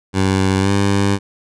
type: tone with pitch glide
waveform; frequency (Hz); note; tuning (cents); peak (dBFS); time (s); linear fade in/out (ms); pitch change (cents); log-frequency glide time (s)
15% pulse; 95.6 to 99.6; G2 to G2; -43 to +28; -7; 0.13-1.19; 50; +71; 0.6-0.7
effects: resampled to 22050 Hz